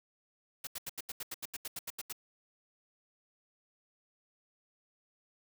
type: noise bursts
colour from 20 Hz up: white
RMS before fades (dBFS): -40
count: 14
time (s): 0.64-2.127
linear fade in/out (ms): 5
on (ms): 31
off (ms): 81
effects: none